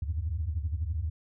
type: tone cluster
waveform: sine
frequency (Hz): 74.7 / 87.2 / 98.2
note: D2 / F2 / G2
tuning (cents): +30 / -2 / +4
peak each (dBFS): -30 / -33 / -38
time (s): 0.02-1.1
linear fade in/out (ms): 5
effects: tanh soft clip ceiling -21 dBFS